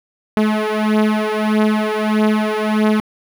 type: beating tone pair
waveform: sawtooth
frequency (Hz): 213.7 / 215.3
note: G#3 / A3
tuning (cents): +50 / -37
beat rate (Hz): 1.6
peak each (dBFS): -13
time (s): 0.37-3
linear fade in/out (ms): 0
effects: low-pass 3000 Hz 12 dB/octave + 7-bit